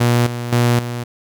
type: tone with tremolo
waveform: sawtooth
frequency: 120.2 Hz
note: B2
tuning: 46 cents flat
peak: -8 dBFS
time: 0-1.04 s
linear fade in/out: 10 ms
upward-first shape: square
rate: 1.9 Hz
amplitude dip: 70%
effects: none